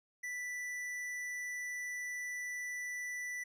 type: tone with tanh clipping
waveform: sine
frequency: 1975.5 Hz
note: B6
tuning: in tune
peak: -40 dBFS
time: 0.23-3.44 s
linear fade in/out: 10 ms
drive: 13 dB
effects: none